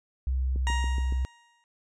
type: tone with pitch glide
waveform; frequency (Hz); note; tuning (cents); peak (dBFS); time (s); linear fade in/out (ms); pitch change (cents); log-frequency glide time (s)
sine; 64.9 to 64.41; C2 to C2; -13 to -27; -24; 0.27-1.25; 0; -14; 0.37-0.52
type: click train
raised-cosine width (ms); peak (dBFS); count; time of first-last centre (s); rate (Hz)
3; -26; 5; 0.56-1.124; 7.09
type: tone with exponential decay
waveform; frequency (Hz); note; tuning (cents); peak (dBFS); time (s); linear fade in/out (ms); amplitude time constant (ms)
20% pulse; 941; A#5; +16; -22; 0.67-1.64; 0; 210
effects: resampled to 22050 Hz